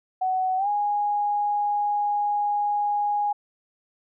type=tone with pitch glide; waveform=sine; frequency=748 to 825.2 Hz; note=F#5 to G#5; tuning=+19 to -11 cents; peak=-21 dBFS; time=0.21-3.33 s; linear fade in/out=10 ms; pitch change=+170 cents; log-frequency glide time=0.57-0.68 s; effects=none